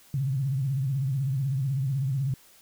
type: tone with vibrato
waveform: sine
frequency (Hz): 134.9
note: C#3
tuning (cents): -47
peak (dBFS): -24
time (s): 0.14-2.34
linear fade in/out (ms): 2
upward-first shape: triangle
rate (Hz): 16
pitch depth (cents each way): 150
effects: white hiss -56 dBFS RMS until 2.61 s